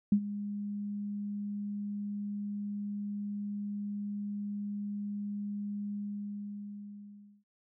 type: tone with ADSR envelope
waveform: sine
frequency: 204.6 Hz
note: G#3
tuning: 26 cents flat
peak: -19 dBFS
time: 0.12-7.44 s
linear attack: 4 ms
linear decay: 72 ms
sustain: -15 dB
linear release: 1500 ms
effects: none